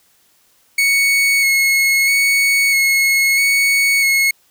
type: tone with vibrato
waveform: 40% pulse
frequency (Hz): 2199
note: C#7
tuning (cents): -14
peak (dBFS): -11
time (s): 0.78-4.31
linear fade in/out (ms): 5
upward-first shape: square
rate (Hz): 0.77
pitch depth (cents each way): 18
effects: white hiss -56 dBFS RMS until 4.5 s